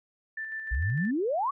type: tone with tremolo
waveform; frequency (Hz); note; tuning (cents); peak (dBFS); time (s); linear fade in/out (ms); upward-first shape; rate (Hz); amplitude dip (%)
sine; 1769; A6; +9; -32; 0.37-1.11; 5; square; 6.6; 35
type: exponential sweep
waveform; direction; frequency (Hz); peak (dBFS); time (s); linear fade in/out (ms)
sine; up; 55 to 1174; -25; 0.71-1.51; 10
effects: none